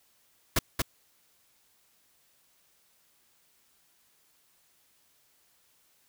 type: noise with echo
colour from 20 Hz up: pink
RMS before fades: -24 dBFS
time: 0.56-0.59 s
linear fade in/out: 5 ms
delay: 230 ms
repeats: 1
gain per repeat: -3 dB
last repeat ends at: 0.82 s
effects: white hiss -67 dBFS RMS until 6.08 s